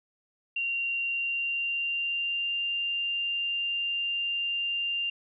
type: tone with pitch glide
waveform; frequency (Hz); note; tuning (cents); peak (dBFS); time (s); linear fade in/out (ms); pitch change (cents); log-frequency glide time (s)
sine; 2764 to 2791; F7 to F7; -19 to -2; -27; 0.56-5.1; 5; +17; 1.05-2.55
effects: none